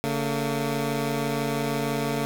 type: tone pair together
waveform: 15% pulse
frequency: 142.16 / 226.3 Hz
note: C#3 / A3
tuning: +44 / +49 cents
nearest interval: minor sixth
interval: 805 cents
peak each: -21 / -22 dBFS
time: 0.04-2.25 s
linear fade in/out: 0 ms
effects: 7-bit